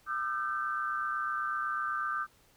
sine tone cluster, 1203 / 1331 / 1549 Hz, D6 / E6 / G6, +41 / +16 / -21 cents, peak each -33 / -38 / -35 dBFS, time 0.06-2.27 s, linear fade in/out 50 ms, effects pink hiss -64 dBFS RMS until 2.56 s

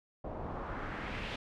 pink noise with low-pass filter sweep, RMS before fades -40 dBFS, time 0.24-1.36 s, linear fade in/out 5 ms, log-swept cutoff 660 to 3200 Hz, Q 1.7, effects none

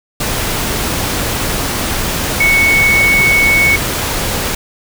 sine tone in noise, 2217 Hz, C#7, in tune, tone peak -8 dBFS, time 2.4-3.76 s, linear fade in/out 5 ms, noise pink, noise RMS -17 dBFS, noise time 0.2-4.55 s, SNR +6 dB, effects none

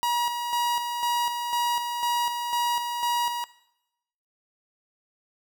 45% pulse tone with tremolo, 958 Hz, A#5, 47 cents sharp, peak -22 dBFS, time 0.03-3.44 s, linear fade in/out 0 ms, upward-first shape square, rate 2 Hz, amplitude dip 45%, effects noise-tail reverb RT60 0.9 s tail -19 dB re dry

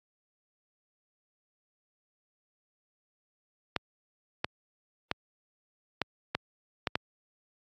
clicks, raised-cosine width 0.3 ms, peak -11 dBFS, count 7, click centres 3.763 / 4.445 / 5.114 / 6.017 / 6.35 / 6.872 / 6.955 s, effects high-pass 80 Hz 12 dB/octave + AAC 64 kbps

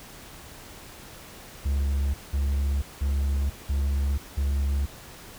triangle tone bursts, 69.6 Hz, C#2, 8 cents sharp, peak -20 dBFS, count 5, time 1.65-4.86 s, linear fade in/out 10 ms, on 490 ms, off 190 ms, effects pink hiss -45 dBFS RMS until 5.38 s

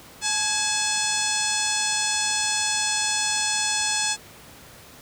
harmonic tone with a mistuned harmonic, 859 Hz, A5, 42 cents flat, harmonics 1 / 2 / 3 / 4 / 5 / 6 / 7 / 8 / 9 / 10, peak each -31 / -31 / -31 / -31 / -31 / -31 / -31 / -31 / -31 / -31 dBFS, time 0.21-4.17 s, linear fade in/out 50 ms, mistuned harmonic 2, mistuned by -65 cents, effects pink hiss -46 dBFS RMS until 5.01 s + high-pass 60 Hz 12 dB/octave

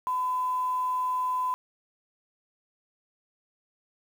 sine tone with quantisation, 1010 Hz, B5, 39 cents sharp, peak -25 dBFS, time 0.07-1.54 s, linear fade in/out 0 ms, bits 8, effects none

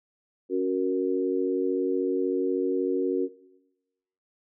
sine chord, F# major, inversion second, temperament equal, 277.2 / 370 / 466.2 Hz, C#4 / F#4 / A#4, 0 / 0 / 0 cents, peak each -29 / -25 / -29 dBFS, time 0.49-3.29 s, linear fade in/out 50 ms, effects noise-tail reverb RT60 1.0 s tail -19 dB re dry

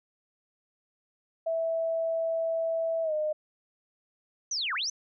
sine tone with pitch glide, 656 to 612.1 Hz, E5 to D#5, -9 to -28 cents, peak -26 dBFS, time 1.46-3.33 s, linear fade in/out 10 ms, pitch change -119 cents, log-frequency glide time 3.03-3.13 s
sine linear two-way sweep, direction down then up, 6272 to 1020 to 6272 Hz, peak -28 dBFS, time 4.51-4.9 s, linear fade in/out 5 ms, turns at 4.74 s
effects none

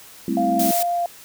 sine chord, A minor seventh, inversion third, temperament equal, 196 / 220 / 261.6 / 329.6 Hz, G3 / A3 / C4 / E4, 0 / 0 / 0 / 0 cents, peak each -26 / -26 / -24 / -25 dBFS, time 0.28-0.71 s, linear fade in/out 2 ms
sine tone with vibrato, 694 Hz, F5, 11 cents flat, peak -19 dBFS, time 0.37-1.06 s, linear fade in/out 2 ms, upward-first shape sine, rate 2.3 Hz, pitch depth 8 cents each way
blue noise, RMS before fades -24 dBFS, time 0.59-0.83 s, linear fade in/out 5 ms
effects white hiss -44 dBFS RMS until 1.24 s

